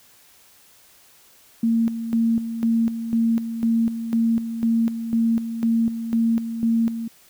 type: tone with tremolo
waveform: sine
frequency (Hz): 228.7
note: A#3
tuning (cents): -33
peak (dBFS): -16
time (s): 1.63-7.08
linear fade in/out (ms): 5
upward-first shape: square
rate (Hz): 2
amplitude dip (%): 65
effects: white hiss -53 dBFS RMS until 7.29 s